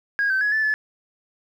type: tone with pitch steps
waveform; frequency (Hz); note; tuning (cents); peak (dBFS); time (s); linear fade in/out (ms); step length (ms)
sine; 1638 / 1544 / 1680 / 1752 / 1727; G#6 / G6 / G#6 / A6 / A6; -24 / -27 / +19 / -8 / -33; -17; 0.19-0.74; 0; 110
effects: tanh soft clip ceiling -15 dBFS + 9-bit